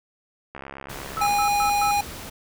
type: click train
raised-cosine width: 0.5 ms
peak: -21 dBFS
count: 57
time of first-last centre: 0.55-1.368 s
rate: 68.5 Hz
type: noise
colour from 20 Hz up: pink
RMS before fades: -37 dBFS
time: 0.89-2.3 s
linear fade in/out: 10 ms
type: tone bursts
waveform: sine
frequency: 1305 Hz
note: E6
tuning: 18 cents flat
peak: -25 dBFS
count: 4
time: 1.17-1.91 s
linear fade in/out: 0 ms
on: 95 ms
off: 120 ms
type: tone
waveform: square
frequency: 819 Hz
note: G#5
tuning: 24 cents flat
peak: -20 dBFS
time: 1.21-2.01 s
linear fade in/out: 5 ms
effects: none